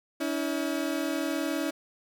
30% pulse tone pair together, 282.6 / 322.2 Hz, C#4 / E4, +34 / -39 cents, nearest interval major second, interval 227 cents, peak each -28 dBFS, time 0.2-1.71 s, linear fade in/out 10 ms, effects none

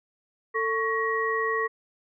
sine tone cluster, 446.7 / 1112 / 1898 Hz, A4 / C#6 / A#6, +26 / +5 / +31 cents, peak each -28 dBFS, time 0.54-1.68 s, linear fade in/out 20 ms, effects none

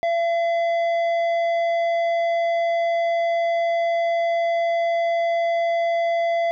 sine tone with tanh clipping, 677 Hz, E5, 46 cents sharp, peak -20 dBFS, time 0.03-6.51 s, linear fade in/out 0 ms, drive 9 dB, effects none

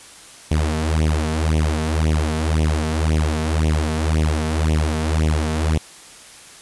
sawtooth tone with flanger, 78 Hz, D#2, 5 cents sharp, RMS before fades -19 dBFS, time 0.51-5.78 s, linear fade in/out 5 ms, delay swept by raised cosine 0.32 to 4.62 ms, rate 1.9 Hz, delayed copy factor +1, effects white hiss -42 dBFS RMS until 6.61 s + resampled to 24000 Hz

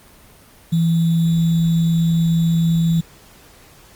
sine tone with sample-and-hold, 165.9 Hz, E3, 11 cents sharp, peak -13 dBFS, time 0.72-3.01 s, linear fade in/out 10 ms, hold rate 3675 Hz, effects pink hiss -47 dBFS RMS until 3.95 s + Opus 24 kbps

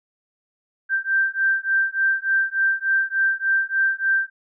sine beating tone pair, 1568 / 1571.4 Hz, G6 / G6, 0 / +4 cents, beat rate 3.4 Hz, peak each -21 dBFS, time 0.89-4.3 s, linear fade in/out 50 ms, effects none

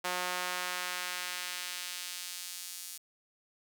sawtooth tone with high-pass filter sweep, 180 Hz, F#3, 47 cents flat, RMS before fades -38 dBFS, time 0.04-2.98 s, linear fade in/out 10 ms, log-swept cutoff 770 to 6700 Hz, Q 0.75, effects none

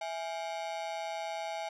45% pulse ring-modulated tone, 743 Hz, F#5, 7 cents sharp, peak -32 dBFS, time 0.01-1.69 s, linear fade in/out 5 ms, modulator 84.8 Hz, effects low-pass 6000 Hz 12 dB/octave

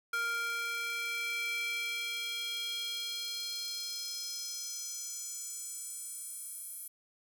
square tone with high-pass filter sweep, 466.2 Hz, A#4, in tune, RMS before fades -38 dBFS, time 0.13-6.88 s, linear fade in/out 5 ms, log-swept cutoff 1500 to 11000 Hz, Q 3.4, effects none

